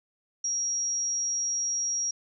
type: tone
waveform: sine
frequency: 5660 Hz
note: F8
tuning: 22 cents sharp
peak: -26 dBFS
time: 0.44-2.11 s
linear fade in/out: 5 ms
effects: none